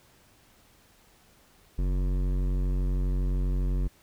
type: tone with hard clipping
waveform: sine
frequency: 46.25 Hz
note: F#1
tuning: in tune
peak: -26 dBFS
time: 1.78-3.88 s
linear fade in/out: 10 ms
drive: 14 dB
effects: pink hiss -60 dBFS RMS until 4.02 s